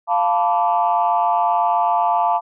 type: chord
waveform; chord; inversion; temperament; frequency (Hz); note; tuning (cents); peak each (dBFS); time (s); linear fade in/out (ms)
sine; B half-diminished seventh; second; equal with one note detuned; 698.5 / 880 / 987.8 / 1163.2; F5 / A5 / B5 / D6; 0 / 0 / 0 / -17; -18 / -18 / -22 / -23; 0.07-2.41; 50
effects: tanh soft clip ceiling -6 dBFS